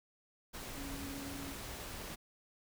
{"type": "tone in noise", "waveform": "sine", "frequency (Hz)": 277.2, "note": "C#4", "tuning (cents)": 0, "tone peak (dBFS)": -45, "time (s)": [0.75, 1.54], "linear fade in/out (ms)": 20, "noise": "pink", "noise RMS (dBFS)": -45, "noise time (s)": [0.53, 2.16], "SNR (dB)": -3, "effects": []}